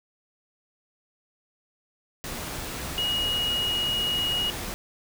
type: tone in noise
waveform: sine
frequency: 2887 Hz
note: F#7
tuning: 43 cents flat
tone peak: -24 dBFS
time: 2.98-4.5 s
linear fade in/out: 0 ms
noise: pink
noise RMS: -34 dBFS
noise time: 2.24-4.74 s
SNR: +7 dB
effects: none